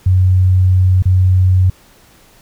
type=tone with dropouts; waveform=sine; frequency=92.5 Hz; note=F#2; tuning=in tune; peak=-7 dBFS; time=0.06-1.7 s; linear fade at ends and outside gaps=5 ms; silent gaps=1.024-1.055 s; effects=pink hiss -47 dBFS RMS until 2.41 s